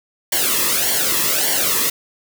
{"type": "noise with flanger", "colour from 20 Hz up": "white", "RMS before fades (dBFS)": -18, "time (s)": [0.32, 1.9], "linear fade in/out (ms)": 5, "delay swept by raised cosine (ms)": [0.78, 1.36], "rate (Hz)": 1.7, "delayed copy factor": -0.75, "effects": []}